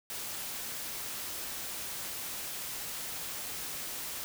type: noise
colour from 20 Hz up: white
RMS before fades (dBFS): -39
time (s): 0.1-4.24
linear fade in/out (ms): 0
effects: none